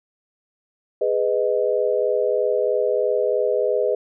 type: chord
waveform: sine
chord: G# minor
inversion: none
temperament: just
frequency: 415.3 / 498.4 / 623 Hz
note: G#4 / B4 / D#5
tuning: 0 / +16 / +2 cents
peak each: -22 / -21 / -23 dBFS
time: 1.01-3.95 s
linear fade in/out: 5 ms
effects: none